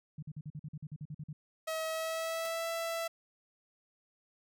sine tone bursts, 150.8 Hz, D3, 46 cents sharp, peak -39 dBFS, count 13, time 0.18-1.33 s, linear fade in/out 5 ms, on 46 ms, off 46 ms
sawtooth tone with pitch glide, 640 to 664.1 Hz, D#5 to E5, +49 to +13 cents, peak -30 dBFS, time 1.67-3.08 s, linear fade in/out 10 ms, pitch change +64 cents, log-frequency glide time 1.86-2.69 s
white noise with exponential decay, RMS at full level -44 dBFS, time 2.45-2.56 s, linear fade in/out 1 ms, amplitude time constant 22 ms
effects none

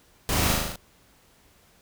pink noise with echo, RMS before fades -26 dBFS, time 0.29-0.53 s, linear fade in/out 0 ms, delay 38 ms, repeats 6, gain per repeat -2 dB, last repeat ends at 0.758 s, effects pink hiss -59 dBFS RMS until 1.81 s

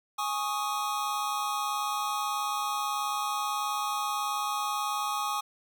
square chord, Ab suspended fourth, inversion none, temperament just, 830.6 / 1107.5 / 1245.9 Hz, Ab5 / Db6 / Eb6, 0 / -2 / +2 cents, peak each -34 / -34 / -34 dBFS, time 0.18-5.41 s, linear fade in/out 10 ms, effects 11-bit

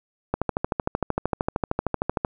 click train, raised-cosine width 1 ms, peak -8 dBFS, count 26, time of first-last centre 0.34-2.248 s, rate 13.1 Hz, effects none

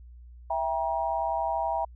sine chord, E diminished, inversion none, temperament just, 659.3 / 791.1 / 949.3 Hz, E5 / G5 / Bb5, 0 / +16 / +31 cents, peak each -30 dBFS, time 0.5-1.85 s, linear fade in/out 5 ms, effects added 60 Hz sine -45 dBFS peak until 1.95 s

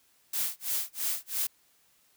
blue noise with tremolo, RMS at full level -29 dBFS, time 0.33-1.47 s, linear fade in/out 5 ms, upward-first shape sine, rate 3 Hz, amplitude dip 100%, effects white hiss -66 dBFS RMS until 2.16 s

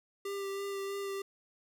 square tone with vibrato, 395.7 Hz, G4, 16 cents sharp, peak -36 dBFS, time 0.25-1.22 s, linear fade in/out 5 ms, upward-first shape sine, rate 3.1 Hz, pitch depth 15 cents each way, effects none

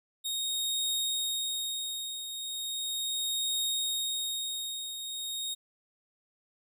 sawtooth tone with tremolo, 3729 Hz, A#7, in tune, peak -25 dBFS, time 0.24-5.55 s, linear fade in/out 20 ms, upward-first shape triangle, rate 0.37 Hz, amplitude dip 65%, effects none

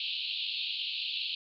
pink band-pass noise, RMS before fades -35 dBFS, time 0-1.35 s, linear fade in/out 2 ms, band 2600 to 4400 Hz, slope 96 dB/octave, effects none

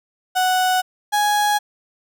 35% pulse tone pair in turn, 740 / 831.2 Hz, F#5 / G#5, 0 / +1 cents, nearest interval major second, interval 201 cents, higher second, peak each -14 dBFS, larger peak neither, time 0.35-0.82 / 1.12-1.59 s, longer neither, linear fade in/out 20 ms, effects none

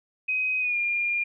sine tone with pitch glide, 2519 to 2408 Hz, D#7 to D7, +21 to +43 cents, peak -23 dBFS, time 0.28-1.24 s, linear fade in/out 10 ms, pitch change -78 cents, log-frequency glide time 0.6-0.77 s, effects none

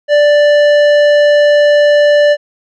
sine tone with tanh clipping, 587.3 Hz, D5, in tune, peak -7 dBFS, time 0.08-2.37 s, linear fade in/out 50 ms, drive 13 dB, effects none

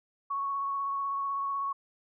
sine tone with vibrato, 1108.7 Hz, C#6, in tune, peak -29 dBFS, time 0.3-1.73 s, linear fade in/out 10 ms, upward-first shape triangle, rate 16 Hz, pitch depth 17 cents each way, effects none

